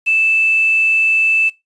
sine tone with quantisation, 2637 Hz, E7, in tune, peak -11 dBFS, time 0.06-1.5 s, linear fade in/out 20 ms, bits 6, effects noise-tail reverb RT60 0.2 s tail -20 dB re dry + resampled to 24000 Hz

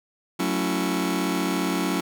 sawtooth chord, F# minor seventh, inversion none, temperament just, 185 / 222 / 277.5 / 333 Hz, F#3 / A3 / C#4 / E4, 0 / +16 / +2 / +18 cents, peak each -23 / -28 / -23 / -24 dBFS, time 0.39-2.01 s, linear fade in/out 10 ms, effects none

